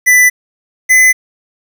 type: tone pair in turn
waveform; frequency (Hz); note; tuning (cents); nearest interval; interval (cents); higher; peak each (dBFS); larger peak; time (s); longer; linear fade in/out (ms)
square; 1990 / 2025; B6 / B6; +13 / +43; unison; 30; second; -5; neither; 0.06-0.3 / 0.89-1.13; neither; 20
effects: 7-bit